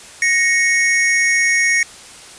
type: tone pair together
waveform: square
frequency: 1871 / 2207 Hz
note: A#6 / C#7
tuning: +6 / -8 cents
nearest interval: minor third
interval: 286 cents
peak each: -16 dBFS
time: 0.22-1.83 s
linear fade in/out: 2 ms
effects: white hiss -38 dBFS RMS until 2.38 s + resampled to 22050 Hz